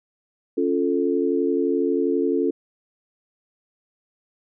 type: chord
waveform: sine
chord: Db augmented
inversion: none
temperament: equal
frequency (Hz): 277.2 / 349.2 / 440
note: Db4 / F4 / A4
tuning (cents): 0 / 0 / 0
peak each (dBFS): -23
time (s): 0.57-2.51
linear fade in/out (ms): 10
effects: none